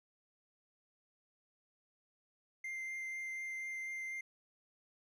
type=tone with vibrato; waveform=triangle; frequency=2093 Hz; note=C7; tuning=in tune; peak=-38 dBFS; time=2.64-4.21 s; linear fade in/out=5 ms; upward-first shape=triangle; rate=4.1 Hz; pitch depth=10 cents each way; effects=none